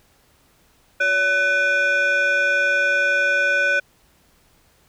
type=tone with frequency modulation; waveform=sine; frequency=1500 Hz; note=F#6; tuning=23 cents sharp; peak=-13 dBFS; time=1-3.8 s; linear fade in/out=10 ms; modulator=931 Hz; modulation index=0.76; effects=tanh soft clip ceiling -15 dBFS + pink hiss -58 dBFS RMS until 4.88 s